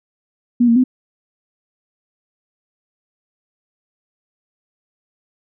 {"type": "tone with pitch steps", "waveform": "sine", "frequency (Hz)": [241.3, 232.1, 255.1], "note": ["B3", "A#3", "C4"], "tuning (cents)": [-40, -7, -44], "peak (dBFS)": -9, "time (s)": [0.6, 0.84], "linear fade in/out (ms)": 10, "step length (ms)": 80, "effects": []}